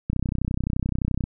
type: click train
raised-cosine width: 5 ms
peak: -12 dBFS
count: 37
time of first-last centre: 0.1-1.239 s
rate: 31.6 Hz
effects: none